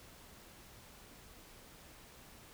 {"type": "silence", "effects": ["pink hiss -57 dBFS RMS until 2.53 s"]}